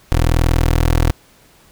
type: tone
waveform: 20% pulse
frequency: 40.91 Hz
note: E1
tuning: 12 cents flat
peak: -7 dBFS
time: 0.12-1.11 s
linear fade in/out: 0 ms
effects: pink hiss -50 dBFS RMS until 1.71 s